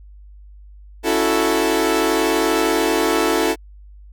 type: chord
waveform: sawtooth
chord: F# minor seventh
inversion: second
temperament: equal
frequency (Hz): 277.2 / 329.6 / 370 / 440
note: C#4 / E4 / F#4 / A4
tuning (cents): 0 / 0 / 0 / 0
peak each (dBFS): -21 / -16 / -19 / -16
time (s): 1.03-3.56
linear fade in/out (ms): 50
effects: added 50 Hz sine -39 dBFS peak until 4.12 s